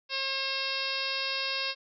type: harmonic tone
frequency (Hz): 538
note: C5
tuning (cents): +48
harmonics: 1 / 2 / 3 / 4 / 5 / 6 / 7 / 8 / 9 / 10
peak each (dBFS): -41 / -40 / -40 / -41 / -35 / -41 / -37 / -39 / -36 / -41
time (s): 0.09-1.75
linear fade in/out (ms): 50
effects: none